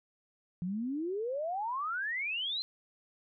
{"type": "exponential sweep", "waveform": "sine", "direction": "up", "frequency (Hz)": [170, 4190], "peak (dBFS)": -32, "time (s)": [0.62, 2.62], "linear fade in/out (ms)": 0, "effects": []}